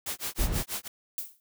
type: noise with tremolo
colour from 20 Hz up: white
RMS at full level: -32 dBFS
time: 0.06-0.88 s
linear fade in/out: 5 ms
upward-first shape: sine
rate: 6.2 Hz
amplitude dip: 100%
type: noise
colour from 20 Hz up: brown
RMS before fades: -28 dBFS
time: 0.38-0.63 s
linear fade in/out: 10 ms
type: noise with exponential decay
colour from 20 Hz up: violet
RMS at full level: -30 dBFS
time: 1.18-1.4 s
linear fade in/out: 0 ms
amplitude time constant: 46 ms
effects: none